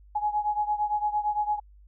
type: beating tone pair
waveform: sine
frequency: 836 / 844.8 Hz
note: G#5 / G#5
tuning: +11 / +29 cents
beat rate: 8.8 Hz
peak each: -26 / -29 dBFS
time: 0.15-1.6 s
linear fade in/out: 10 ms
effects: added 50 Hz sine -50 dBFS peak until 1.87 s